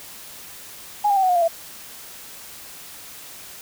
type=tone with pitch steps; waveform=sine; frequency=830.6 / 800.5 / 771.4 / 743.4 / 716.4 / 690.4 / 665.4 Hz; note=G#5 / G5 / G5 / F#5 / F5 / F5 / E5; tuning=0 / +36 / -28 / +8 / +44 / -20 / +16 cents; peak=-15 dBFS; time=1.04-1.481 s; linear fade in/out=10 ms; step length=63 ms; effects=white hiss -40 dBFS RMS until 3.61 s